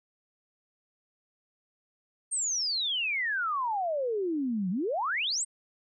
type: exponential two-way sweep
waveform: sine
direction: down then up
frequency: 8830 to 174.61 to 8830 Hz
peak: -27 dBFS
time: 2.31-5.45 s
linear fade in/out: 20 ms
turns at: 4.7 s
effects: none